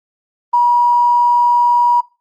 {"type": "tone with tanh clipping", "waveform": "triangle", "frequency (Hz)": 963, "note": "B5", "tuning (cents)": -44, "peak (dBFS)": -8, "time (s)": [0.53, 2.01], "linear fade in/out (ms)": 10, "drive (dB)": 3, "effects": ["noise-tail reverb RT60 0.3 s tail -22 dB re dry", "Opus 32 kbps"]}